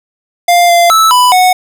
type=tone with pitch steps; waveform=square; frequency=699 / 690 / 1311 / 993 / 736 Hz; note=F5 / F5 / E6 / B5 / F#5; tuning=+1 / -21 / -10 / +9 / -9 cents; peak=-5 dBFS; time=0.48-1.53 s; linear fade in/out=5 ms; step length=210 ms; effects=none